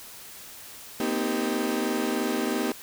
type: chord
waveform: 35% pulse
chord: C minor seventh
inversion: third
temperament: equal with one note detuned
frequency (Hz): 233.1 / 256.1 / 311.1 / 392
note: Bb3 / C4 / Eb4 / G4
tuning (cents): 0 / -37 / 0 / 0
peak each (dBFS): -29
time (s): 1-2.72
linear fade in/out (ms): 2
effects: white hiss -44 dBFS RMS until 2.82 s